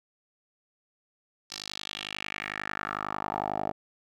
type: tone with band-pass filter sweep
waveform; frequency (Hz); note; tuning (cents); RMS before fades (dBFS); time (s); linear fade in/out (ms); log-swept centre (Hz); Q
10% pulse; 51.1; G#1; -27; -35; 1.5-3.72; 10; 5100 to 630; 3.1
effects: none